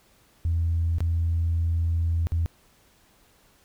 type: tone with dropouts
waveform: sine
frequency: 83.4 Hz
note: E2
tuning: 21 cents sharp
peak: -20 dBFS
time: 0.45-2.46 s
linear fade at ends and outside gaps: 0 ms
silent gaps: 0.984-1.005 / 2.27-2.32 s
effects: tanh soft clip ceiling -17 dBFS + pink hiss -60 dBFS RMS until 3.64 s